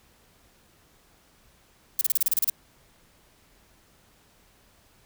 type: noise bursts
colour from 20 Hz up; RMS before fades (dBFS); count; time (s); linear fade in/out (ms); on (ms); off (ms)
violet; -22; 10; 1.99-2.498; 2; 22; 32
effects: pink hiss -60 dBFS RMS until 5.05 s